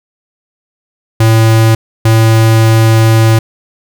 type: tone bursts at uneven times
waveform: square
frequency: 112.1 Hz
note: A2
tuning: 33 cents sharp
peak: -5 dBFS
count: 2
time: 1.2-1.75 / 2.05-3.39 s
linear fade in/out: 5 ms
effects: none